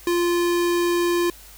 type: tone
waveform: square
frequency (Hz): 347.5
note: F4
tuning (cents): -9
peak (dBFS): -19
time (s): 0.07-1.3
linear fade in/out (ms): 2
effects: added 50 Hz sine -47 dBFS peak until 1.57 s + white hiss -46 dBFS RMS until 1.57 s